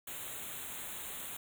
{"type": "band-stop noise", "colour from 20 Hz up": "white", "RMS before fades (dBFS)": -43, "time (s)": [0.07, 1.37], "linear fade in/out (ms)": 5, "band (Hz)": [4000, 6600], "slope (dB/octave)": 96, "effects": []}